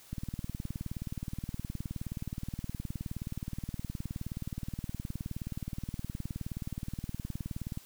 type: click train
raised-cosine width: 5 ms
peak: -24 dBFS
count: 147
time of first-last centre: 0.13-7.774 s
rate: 19.1 Hz
effects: white hiss -56 dBFS RMS until 7.85 s